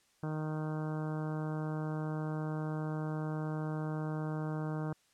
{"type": "harmonic tone", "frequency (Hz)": 154.9, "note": "D#3", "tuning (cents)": -7, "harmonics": [1, 2, 3, 4, 5, 6, 7, 8, 9, 10], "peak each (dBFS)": [-35, -41, -45, -47, -49, -51, -52, -53, -54, -55], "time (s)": [0.23, 4.93], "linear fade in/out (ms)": 2, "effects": ["white hiss -70 dBFS RMS until 5.13 s", "low-pass 9000 Hz 12 dB/octave"]}